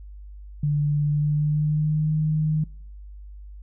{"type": "tone with pitch glide", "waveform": "sine", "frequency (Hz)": [147.1, 154.77], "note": ["D3", "D#3"], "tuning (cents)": [3, -9], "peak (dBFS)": -19, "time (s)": [0.63, 2.64], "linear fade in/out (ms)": 5, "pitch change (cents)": 88, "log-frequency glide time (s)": [1, 2.13], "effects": ["noise-tail reverb RT60 0.5 s tail -24 dB re dry", "added 50 Hz sine -38 dBFS peak until 3.62 s"]}